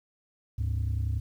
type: tone pair together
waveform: sine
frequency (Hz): 73.25 / 103.83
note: D2 / G#2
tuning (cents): -4 / 0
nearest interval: tritone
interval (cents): 604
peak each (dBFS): -27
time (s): 0.58-1.2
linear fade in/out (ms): 10
effects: tanh soft clip ceiling -23 dBFS + 10-bit